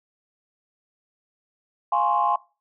sine chord, Db major seventh, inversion first, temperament equal, 698.5 / 830.6 / 1046.5 / 1108.7 Hz, F5 / Ab5 / C6 / Db6, 0 / 0 / 0 / 0 cents, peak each -26 / -22 / -22 / -28 dBFS, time 1.92-2.36 s, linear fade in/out 5 ms, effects noise-tail reverb RT60 0.3 s tail -20 dB re dry + tanh soft clip ceiling -9 dBFS

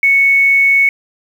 sine tone with quantisation, 2214 Hz, C#7, 3 cents flat, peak -7 dBFS, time 0.03-0.89 s, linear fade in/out 2 ms, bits 6, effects none

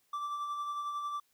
triangle tone with tremolo, 1169 Hz, D6, 8 cents flat, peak -31 dBFS, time 0.13-1.2 s, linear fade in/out 5 ms, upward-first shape sine, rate 11 Hz, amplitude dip 35%, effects white hiss -73 dBFS RMS until 1.33 s

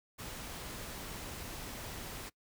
pink noise, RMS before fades -44 dBFS, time 0.18-2.3 s, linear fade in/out 20 ms, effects noise-tail reverb RT60 0.1 s tail -23 dB re dry

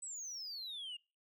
sine exponential sweep, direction down, 8150 to 2794 Hz, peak -40 dBFS, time 0.02-0.97 s, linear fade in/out 10 ms, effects noise-tail reverb RT60 0.3 s tail -25 dB re dry + tanh soft clip ceiling -41 dBFS

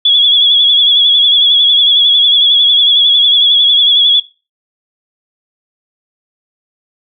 sine tone with vibrato, 3378 Hz, G#7, 29 cents sharp, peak -5 dBFS, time 0.05-4.2 s, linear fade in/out 5 ms, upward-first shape sine, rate 11 Hz, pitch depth 49 cents each way, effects noise-tail reverb RT60 0.3 s tail -19 dB re dry

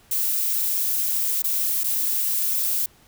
violet noise with dropouts, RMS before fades -23 dBFS, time 0.11-2.86 s, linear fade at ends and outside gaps 5 ms, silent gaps 1.422-1.441 / 1.835-1.841 s, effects pink hiss -55 dBFS RMS until 3.07 s

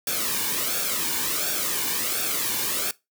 white noise with flanger, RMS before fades -26 dBFS, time 0.07-2.91 s, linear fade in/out 2 ms, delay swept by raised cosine 0.99 to 1.55 ms, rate 1.4 Hz, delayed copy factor -0.65, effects noise-tail reverb RT60 0.2 s tail -20 dB re dry

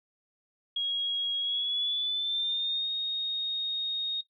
sine tone with pitch glide, 3298 to 3723 Hz, G#7 to A#7, -13 to -3 cents, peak -27 dBFS, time 0.76-4.21 s, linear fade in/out 5 ms, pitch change +210 cents, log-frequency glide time 1.38-2.9 s, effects noise-tail reverb RT60 0.1 s tail -17 dB re dry

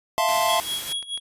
square chord, F major seventh, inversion third, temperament equal, 659.3 / 698.5 / 880 / 1046.5 Hz, E5 / F5 / A5 / C6, 0 / 0 / 0 / 0 cents, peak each -26 / -26 / -26 / -25 dBFS, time 0.18-0.6 s, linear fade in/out 0 ms
white noise, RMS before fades -33 dBFS, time 0.28-0.93 s, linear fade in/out 5 ms
square tone with tremolo, 3322 Hz, G#7, in tune, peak -25 dBFS, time 0.46-1.2 s, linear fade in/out 50 ms, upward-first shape sine, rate 4.6 Hz, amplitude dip 85%
click train, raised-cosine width 0.2 ms, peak -24 dBFS, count 5, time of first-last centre 0.58-1.176 s, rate 6.71 Hz
effects resampled to 32000 Hz

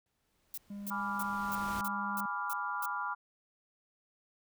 pink noise with exponential growth, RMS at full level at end -42 dBFS, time 0.06-1.81 s, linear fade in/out 1 ms, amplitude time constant 380 ms
violet noise bursts, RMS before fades -40 dBFS, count 8, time 0.54-2.858 s, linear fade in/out 2 ms, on 36 ms, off 290 ms
triangle tone, 202.1 Hz, G#3, 47 cents flat, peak -38 dBFS, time 0.7-2.26 s, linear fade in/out 5 ms
sine chord, G# diminished seventh, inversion none, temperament equal, 830.6 / 987.8 / 1174.7 / 1396.9 Hz, G#5 / B5 / D6 / F6, 0 / 0 / 0 / 0 cents, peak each -42 / -38 / -39 / -38 dBFS, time 0.9-3.15 s, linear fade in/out 20 ms
effects none

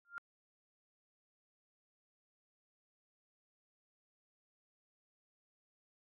sine tone with exponential growth, 1396.9 Hz, F6, in tune, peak -37 dBFS, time 0.05-0.18 s, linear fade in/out 0 ms, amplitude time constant 28 ms, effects AAC 32 kbps

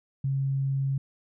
sine tone, 136.2 Hz, C#3, 30 cents flat, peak -24 dBFS, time 0.24-0.98 s, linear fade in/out 5 ms, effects none

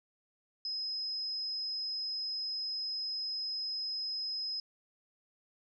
sine tone, 5090 Hz, D#8, 39 cents sharp, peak -34 dBFS, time 0.65-4.6 s, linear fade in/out 2 ms, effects none

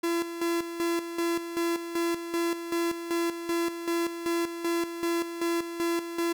45% pulse tone with tremolo, 338.7 Hz, E4, 47 cents sharp, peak -25 dBFS, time 0.03-6.33 s, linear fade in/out 10 ms, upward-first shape square, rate 2.6 Hz, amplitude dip 65%, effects none

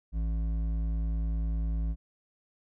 triangle tone with hard clipping, 55 Hz, A1, in tune, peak -29 dBFS, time 0.12-1.96 s, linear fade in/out 50 ms, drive 12 dB, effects none

